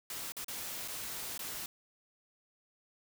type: noise with dropouts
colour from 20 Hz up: white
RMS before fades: -41 dBFS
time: 0.1-1.66 s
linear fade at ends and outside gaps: 2 ms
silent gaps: 0.321-0.367 / 0.445-0.482 / 0.878-0.882 / 1.378-1.392 s
effects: none